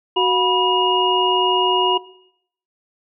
sine tone cluster, 371.3 / 715 / 979 / 2861 Hz, F#4 / F5 / B5 / F7, +6 / +41 / -15 / +41 cents, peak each -18 / -26 / -19 / -20 dBFS, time 0.16-1.98 s, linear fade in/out 10 ms, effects noise-tail reverb RT60 0.7 s tail -18 dB re dry

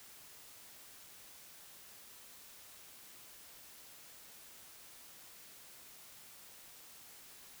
silence, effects white hiss -56 dBFS RMS until 7.6 s

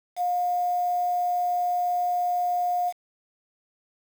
sine tone with quantisation, 713 Hz, F5, 36 cents sharp, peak -22 dBFS, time 0.16-2.93 s, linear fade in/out 50 ms, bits 7, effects none

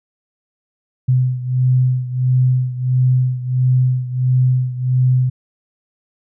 sine beating tone pair, 127 / 128.5 Hz, B2 / C3, +49 / -31 cents, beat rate 1.5 Hz, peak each -14 / -18 dBFS, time 1.08-5.3 s, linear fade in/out 10 ms, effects none

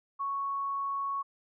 sine tone, 1108.7 Hz, C#6, in tune, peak -30 dBFS, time 0.19-1.23 s, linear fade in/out 20 ms, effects none

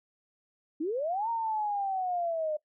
sine linear two-way sweep, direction up then down, 287.2 to 932.3 to 601 Hz, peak -28 dBFS, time 0.8-2.57 s, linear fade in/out 10 ms, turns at 1.29 s, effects noise-tail reverb RT60 0.1 s tail -19 dB re dry

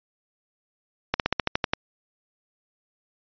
slowing click train, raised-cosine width 0.3 ms, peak -5 dBFS, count 9, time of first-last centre 1.14-1.735 s, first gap 58 ms, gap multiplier 1.07, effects resampled to 11025 Hz

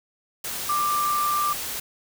sine tone in noise, 1183 Hz, D6, 12 cents sharp, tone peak -21 dBFS, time 0.69-1.53 s, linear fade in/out 5 ms, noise white, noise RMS -31 dBFS, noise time 0.44-1.8 s, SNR +7 dB, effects none

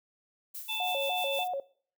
violet noise with tremolo, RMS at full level -40 dBFS, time 0.54-1.48 s, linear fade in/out 10 ms, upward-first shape sine, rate 6.3 Hz, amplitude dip 55%
harmonic tone, 880 Hz, A5, in tune, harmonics 1 / 3 / 4, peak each -42 / -36 / -33 dBFS, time 0.68-1.45 s, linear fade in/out 20 ms
sine tone with vibrato, 633 Hz, D#5, 30 cents sharp, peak -30 dBFS, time 0.8-1.6 s, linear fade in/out 2 ms, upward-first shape square, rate 3.4 Hz, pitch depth 240 cents each way
effects noise-tail reverb RT60 0.5 s tail -20 dB re dry

